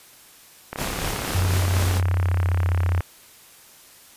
click train, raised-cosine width 0.5 ms, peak -14 dBFS, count 80, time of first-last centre 0.73-3.007 s, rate 34.7 Hz
pink noise with tremolo, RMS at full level -27 dBFS, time 0.76-2.02 s, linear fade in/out 50 ms, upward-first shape sine, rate 4 Hz, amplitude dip 25%
sine tone with pitch glide, 91.9 to 88.05 Hz, F#2 to F2, -11 to +15 cents, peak -18 dBFS, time 1.34-3.01 s, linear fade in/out 10 ms, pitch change -74 cents, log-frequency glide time 1.51-2.73 s
effects white hiss -49 dBFS RMS until 4.16 s + resampled to 32000 Hz

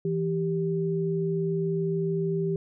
sine tone pair together, 164.82 / 392 Hz, E3 / G4, 0 / 0 cents, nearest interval octave + minor third, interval 1500 cents, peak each -27 dBFS, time 0.05-2.56 s, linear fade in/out 2 ms, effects none

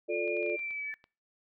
sine chord, D minor, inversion first, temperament just, 352.4 / 440.5 / 587.3 Hz, F4 / A4 / D5, +16 / +2 / 0 cents, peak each -34 dBFS, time 0.08-0.57 s, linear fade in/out 20 ms
sine tone with pitch glide, 2423 to 2287 Hz, D#7 to D7, -47 to -47 cents, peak -34 dBFS, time 0.09-0.95 s, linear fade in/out 50 ms, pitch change -100 cents, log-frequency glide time 0.4-0.82 s
clicks, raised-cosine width 0.3 ms, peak -38 dBFS, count 8, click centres 0.278 / 0.368 / 0.429 / 0.463 / 0.498 / 0.593 / 0.708 / 1.041 s
sine tone with exponential growth, 1760 Hz, A6, in tune, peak -36 dBFS, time 0.78-0.94 s, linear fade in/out 0 ms, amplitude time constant 34 ms
effects noise-tail reverb RT60 0.4 s tail -24 dB re dry

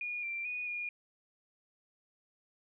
sine tone with pitch steps, 2440 / 2360 / 2468 / 2430 Hz, D#7 / D7 / D#7 / D#7, -34 / +8 / -15 / -42 cents, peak -35 dBFS, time 0.01-0.89 s, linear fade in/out 2 ms, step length 220 ms, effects none

